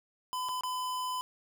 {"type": "tone with dropouts", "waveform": "square", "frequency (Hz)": 1009, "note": "B5", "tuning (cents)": 37, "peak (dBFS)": -33, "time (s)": [0.33, 1.21], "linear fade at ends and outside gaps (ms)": 0, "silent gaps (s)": [[0.487, 0.491], [0.609, 0.635]], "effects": ["10-bit"]}